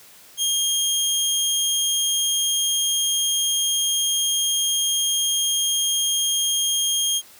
20% pulse tone, 3232 Hz, G#7, 48 cents flat, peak -14 dBFS, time 0.37-7.22 s, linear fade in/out 50 ms, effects white hiss -48 dBFS RMS until 7.39 s + high-pass 80 Hz 12 dB/octave

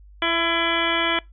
harmonic tone with a mistuned harmonic, 335.2 Hz, E4, 29 cents sharp, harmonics 1 / 2 / 3 / 4 / 5 / 6 / 7 / 9 / 10, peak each -28 / -28 / -28 / -28 / -28 / -28 / -28 / -28 / -28 dBFS, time 0.22-1.19 s, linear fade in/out 2 ms, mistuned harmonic 2, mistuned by -15 cents, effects noise-tail reverb RT60 0.2 s tail -24 dB re dry + added 50 Hz sine -44 dBFS peak until 1.32 s

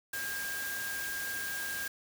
sine tone in noise, 1610 Hz, G6, 46 cents sharp, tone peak -36 dBFS, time 0.13-1.88 s, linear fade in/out 5 ms, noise white, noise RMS -40 dBFS, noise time 0.13-1.88 s, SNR +1 dB, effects none

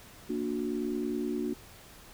sine chord, Bb augmented, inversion none, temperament equal with one note detuned, 233.1 / 293.7 / 363.4 Hz, Bb3 / D4 / F#4, 0 / 0 / -31 cents, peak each -34 dBFS, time 0.29-1.54 s, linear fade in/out 10 ms, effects pink hiss -52 dBFS RMS until 2.13 s

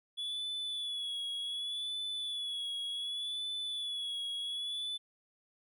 triangle tone with vibrato, 3410 Hz, G#7, 45 cents sharp, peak -34 dBFS, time 0.17-4.98 s, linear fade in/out 20 ms, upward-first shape sine, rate 0.67 Hz, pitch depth 46 cents each way, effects none

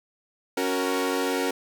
sawtooth chord, F# major, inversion second, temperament equal, 277.2 / 370 / 466.2 Hz, C#4 / F#4 / A#4, 0 / 0 / 0 cents, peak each -24 / -25 / -24 dBFS, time 0.57-1.51 s, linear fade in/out 5 ms, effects none

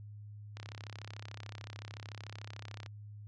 click train, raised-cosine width 0.2 ms, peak -28 dBFS, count 78, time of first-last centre 0.57-2.862 s, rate 33.6 Hz, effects added 104 Hz sine -46 dBFS peak until 3.27 s + low-pass 6000 Hz 12 dB/octave

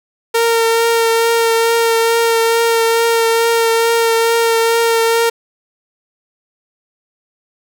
sawtooth tone with vibrato, 459 Hz, A#4, 27 cents flat, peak -7 dBFS, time 0.34-5.3 s, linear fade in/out 10 ms, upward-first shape triangle, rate 2.3 Hz, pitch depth 18 cents each way, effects none

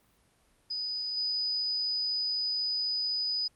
sine tone with level steps, 4978 Hz, D#8, in tune, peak -31 / -28 dBFS, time 0.7-3.48 s, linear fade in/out 10 ms, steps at 1.17 s, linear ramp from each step 2 ms, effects pink hiss -67 dBFS RMS until 3.55 s + Opus 32 kbps

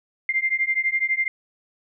sine beating tone pair, 2093 / 2105 Hz, C7 / C7, 0 / +10 cents, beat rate 12 Hz, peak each -23 dBFS, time 0.29-1.28 s, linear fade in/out 2 ms, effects none

